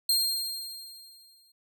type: tone with exponential decay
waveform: sawtooth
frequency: 4204 Hz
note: C8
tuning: 7 cents sharp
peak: -18 dBFS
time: 0.09-1.52 s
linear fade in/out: 5 ms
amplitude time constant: 310 ms
effects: none